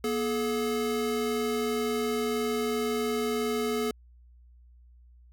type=tone pair together; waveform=square; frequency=240.1 / 427.8 Hz; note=B3 / A4; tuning=-49 / -49 cents; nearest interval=minor seventh; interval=1000 cents; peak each=-32 / -29 dBFS; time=0.04-3.91 s; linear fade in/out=2 ms; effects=added 60 Hz sine -52 dBFS peak until 5.32 s